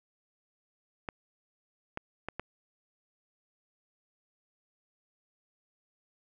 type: clicks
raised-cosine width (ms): 0.5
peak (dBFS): -20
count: 4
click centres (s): 1.088 / 1.974 / 2.286 / 2.396
effects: none